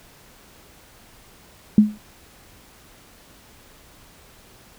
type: tone with exponential decay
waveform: sine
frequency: 211.3 Hz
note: G#3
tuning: 30 cents sharp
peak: -5 dBFS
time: 1.78-1.98 s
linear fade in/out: 2 ms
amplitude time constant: 43 ms
effects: pink hiss -50 dBFS RMS until 4.78 s